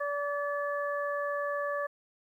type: harmonic tone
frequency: 576 Hz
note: D5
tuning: 34 cents flat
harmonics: 1 / 2 / 3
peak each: -32 / -35 / -37 dBFS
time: 0-1.87 s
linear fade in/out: 10 ms
effects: 11-bit